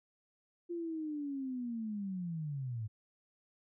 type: linear sweep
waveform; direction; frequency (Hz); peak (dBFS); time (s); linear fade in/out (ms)
sine; down; 349.2 to 104.4; -36; 0.69-2.88; 20
effects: none